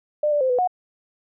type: tone with pitch steps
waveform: sine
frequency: 599 / 587 / 519 / 496.7 / 729 Hz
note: D5 / D5 / C5 / B4 / F#5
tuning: +34 / -1 / -14 / +10 / -26 cents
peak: -17 dBFS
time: 0.23-0.675 s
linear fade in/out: 5 ms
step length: 89 ms
effects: none